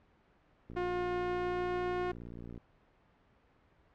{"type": "click train", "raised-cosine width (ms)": 3, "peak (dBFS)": -34, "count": 111, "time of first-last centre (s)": [0.7, 2.577], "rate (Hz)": 58.6}
{"type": "tone with pitch glide", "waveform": "sawtooth", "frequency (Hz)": [357.4, 359.7], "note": ["F4", "F#4"], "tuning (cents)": [40, -49], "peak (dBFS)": -28, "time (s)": [0.76, 2.12], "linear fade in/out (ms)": 10, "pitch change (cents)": 11, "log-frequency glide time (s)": [1.08, 1.94]}
{"effects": ["pink hiss -67 dBFS RMS until 3.94 s", "low-pass 2000 Hz 12 dB/octave"]}